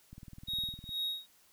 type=click train; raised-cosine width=5 ms; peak=-36 dBFS; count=16; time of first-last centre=0.13-0.891 s; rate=19.7 Hz
type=tone with tremolo; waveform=triangle; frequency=3772 Hz; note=A#7; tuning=20 cents sharp; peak=-30 dBFS; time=0.47-1.27 s; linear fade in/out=20 ms; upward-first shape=sine; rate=2.2 Hz; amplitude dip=95%
effects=white hiss -65 dBFS RMS until 1.52 s